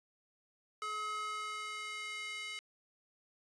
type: tone with high-pass filter sweep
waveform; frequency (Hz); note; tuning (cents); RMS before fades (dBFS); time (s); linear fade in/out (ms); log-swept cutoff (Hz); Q
square; 425.9; G#4; +44; -41; 0.82-2.59; 0; 1100 to 2400; 2.6
effects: resampled to 22050 Hz + 12-bit